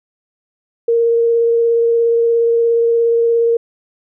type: tone with vibrato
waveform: sine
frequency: 464.6 Hz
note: A#4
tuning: 6 cents flat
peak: -10 dBFS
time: 0.88-3.57 s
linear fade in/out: 5 ms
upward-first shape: sine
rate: 17 Hz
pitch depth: 10 cents each way
effects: none